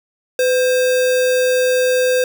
sine tone with sample-and-hold, 505 Hz, B4, 39 cents sharp, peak -12 dBFS, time 0.39-2.24 s, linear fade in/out 2 ms, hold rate 2100 Hz, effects none

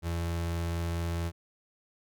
35% pulse tone, 84.5 Hz, E2, 43 cents sharp, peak -28 dBFS, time 0.02-1.32 s, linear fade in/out 50 ms, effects none

